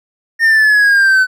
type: exponential sweep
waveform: triangle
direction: down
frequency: 1836 to 1503 Hz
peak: -5 dBFS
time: 0.39-1.27 s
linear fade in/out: 50 ms
effects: none